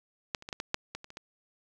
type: clicks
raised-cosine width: 0.2 ms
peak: -13 / -30 / -23 / -17 / -17 / -10 / -20 / -28 / -30 / -24 dBFS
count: 10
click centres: 0.348 / 0.424 / 0.489 / 0.528 / 0.601 / 0.744 / 0.95 / 1.044 / 1.104 / 1.171 s
effects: none